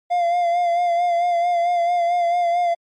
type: tone with vibrato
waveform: triangle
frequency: 696 Hz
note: F5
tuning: 6 cents flat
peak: -14 dBFS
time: 0.1-2.75 s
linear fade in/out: 20 ms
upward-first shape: sine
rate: 4.5 Hz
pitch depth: 35 cents each way
effects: MP3 48 kbps